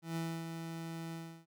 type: tone with ADSR envelope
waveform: 30% pulse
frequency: 164.81 Hz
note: E3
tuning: in tune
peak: -32 dBFS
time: 0.02-1.46 s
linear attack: 140 ms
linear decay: 280 ms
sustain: -6 dB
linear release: 330 ms
effects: none